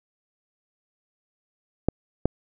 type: clicks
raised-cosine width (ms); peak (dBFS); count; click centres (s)
2; -6; 2; 1.886 / 2.256
effects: none